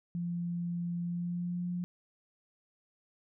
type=tone with pitch glide; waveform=sine; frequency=172.9 to 176.94 Hz; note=F3 to F3; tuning=-17 to +23 cents; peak=-32 dBFS; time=0.15-1.84 s; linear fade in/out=0 ms; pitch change=+40 cents; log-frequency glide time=1.02-1.68 s; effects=none